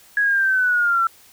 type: linear sweep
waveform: sine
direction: down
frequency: 1672 to 1335 Hz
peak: -15 dBFS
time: 0.17-1.07 s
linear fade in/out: 2 ms
effects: white hiss -50 dBFS RMS until 1.32 s